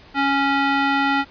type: tone with band-pass filter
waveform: square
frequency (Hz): 277.2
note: C#4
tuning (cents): 0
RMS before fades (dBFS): -19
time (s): 0.14-1.25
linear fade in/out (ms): 50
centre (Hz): 1500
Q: 0.84
effects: pink hiss -47 dBFS RMS until 1.3 s + resampled to 11025 Hz